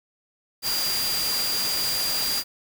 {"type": "tone in noise", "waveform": "sine", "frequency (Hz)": 4775, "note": "D8", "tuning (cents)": 28, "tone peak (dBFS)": -25, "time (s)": [0.62, 2.44], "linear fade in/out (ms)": 50, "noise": "white", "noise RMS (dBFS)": -28, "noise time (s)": [0.62, 2.44], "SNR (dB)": 0, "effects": []}